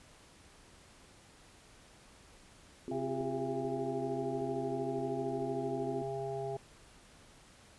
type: chord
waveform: sine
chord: C suspended fourth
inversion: none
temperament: equal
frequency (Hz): 261.6 / 349.2 / 392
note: C4 / F4 / G4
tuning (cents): 0 / 0 / 0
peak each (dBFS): -40 / -41 / -43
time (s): 2.88-6.02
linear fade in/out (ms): 0
type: harmonic tone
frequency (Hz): 135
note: C#3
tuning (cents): -45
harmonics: 1 / 3 / 5 / 6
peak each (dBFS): -43 / -38 / -41 / -44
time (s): 2.91-6.57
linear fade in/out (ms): 5
type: clicks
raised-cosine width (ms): 2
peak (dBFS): -34 / -39 / -39 / -40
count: 4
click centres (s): 3.21 / 3.649 / 4.412 / 4.987
effects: pink hiss -59 dBFS RMS until 7.78 s + resampled to 24000 Hz